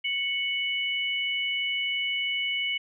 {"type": "tone pair together", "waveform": "sine", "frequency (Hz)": [2217, 2960], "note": ["C#7", "F#7"], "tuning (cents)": [0, 0], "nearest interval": "perfect fourth", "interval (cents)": 500, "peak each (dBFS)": [-28, -29], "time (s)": [0.04, 2.78], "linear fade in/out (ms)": 10, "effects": []}